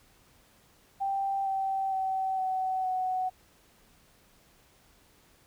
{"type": "tone with pitch steps", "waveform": "sine", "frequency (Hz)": [784, 773.7, 763.4, 753.4, 743.4], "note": ["G5", "G5", "G5", "F#5", "F#5"], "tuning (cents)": [0, -23, -46, 31, 8], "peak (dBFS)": -27, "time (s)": [1, 3.3], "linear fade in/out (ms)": 20, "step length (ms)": 460, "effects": ["pink hiss -62 dBFS RMS until 5.46 s"]}